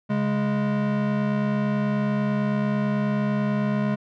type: tone pair together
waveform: square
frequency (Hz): 138.6 / 207.7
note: C#3 / G#3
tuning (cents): 0 / 0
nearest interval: perfect fifth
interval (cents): 700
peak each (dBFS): -28 / -23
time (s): 0.09-3.96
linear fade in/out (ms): 20
effects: low-pass 2000 Hz 12 dB/octave